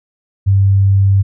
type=tone; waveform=sine; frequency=98 Hz; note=G2; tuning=in tune; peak=-7 dBFS; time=0.46-1.23 s; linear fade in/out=20 ms; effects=none